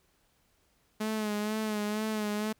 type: tone with vibrato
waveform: sawtooth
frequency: 213.1 Hz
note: G#3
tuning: 45 cents sharp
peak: -26 dBFS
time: 1-2.53 s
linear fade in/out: 10 ms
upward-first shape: sine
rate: 2.1 Hz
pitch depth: 43 cents each way
effects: pink hiss -70 dBFS RMS until 2.59 s